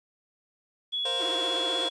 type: tone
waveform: sine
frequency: 3377 Hz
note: G#7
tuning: 28 cents sharp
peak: -27 dBFS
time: 0.92-1.9 s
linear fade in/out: 20 ms
type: chord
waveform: sawtooth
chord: Bb suspended second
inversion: none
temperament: just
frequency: 466.2 / 524.4 / 699.2 Hz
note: Bb4 / C5 / F5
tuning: 0 / +4 / +2 cents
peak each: -34 / -30 / -33 dBFS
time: 1.05-1.89 s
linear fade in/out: 5 ms
type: tone with vibrato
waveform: sawtooth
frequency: 343.9 Hz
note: F4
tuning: 27 cents flat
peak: -31 dBFS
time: 1.19-1.89 s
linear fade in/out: 20 ms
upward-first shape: sine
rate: 16 Hz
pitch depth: 150 cents each way
effects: resampled to 22050 Hz + 10-bit